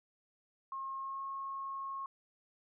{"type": "tone with pitch glide", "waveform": "sine", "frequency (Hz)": [1076, 1087.2], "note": ["C6", "C#6"], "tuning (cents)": [48, -34], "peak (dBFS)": -38, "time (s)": [0.72, 2.06], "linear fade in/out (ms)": 2, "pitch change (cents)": 18, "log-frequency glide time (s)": [0.98, 1.23], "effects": []}